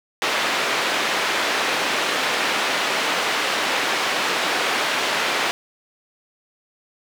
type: band-pass noise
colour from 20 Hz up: white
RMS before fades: -22 dBFS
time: 0.22-5.51 s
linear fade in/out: 0 ms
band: 310 to 2800 Hz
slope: 12 dB/octave
effects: none